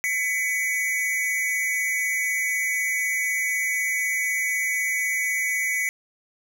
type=tone pair together; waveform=square; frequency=2004 / 2248 Hz; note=B6 / C#7; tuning=+25 / +24 cents; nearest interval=major second; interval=199 cents; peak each=-26 dBFS; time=0.04-5.89 s; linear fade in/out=0 ms; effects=none